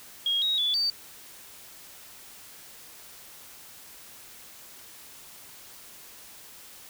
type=tone with pitch steps; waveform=sine; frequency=3271 / 3791 / 3447 / 4606 Hz; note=G#7 / A#7 / A7 / D8; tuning=-27 / +28 / -36 / -34 cents; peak=-23 dBFS; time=0.26-0.9 s; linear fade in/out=2 ms; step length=160 ms; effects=white hiss -48 dBFS RMS until 6.89 s